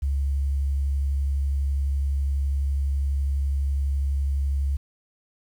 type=tone with vibrato; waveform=sine; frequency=69.3 Hz; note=C#2; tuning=in tune; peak=-21 dBFS; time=0.02-4.77 s; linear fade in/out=10 ms; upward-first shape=triangle; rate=12 Hz; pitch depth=16 cents each way; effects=9-bit